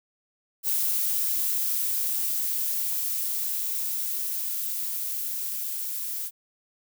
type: noise with level ramp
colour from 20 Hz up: violet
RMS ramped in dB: -25 to -32 dBFS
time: 0.63-6.31 s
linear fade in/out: 50 ms
effects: none